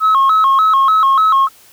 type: tone with vibrato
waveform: sine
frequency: 1181 Hz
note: D6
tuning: 9 cents sharp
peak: -6 dBFS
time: 0-1.49 s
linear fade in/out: 50 ms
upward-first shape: square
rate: 3.4 Hz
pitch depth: 150 cents each way
effects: tanh soft clip ceiling -6 dBFS + white hiss -45 dBFS RMS until 1.72 s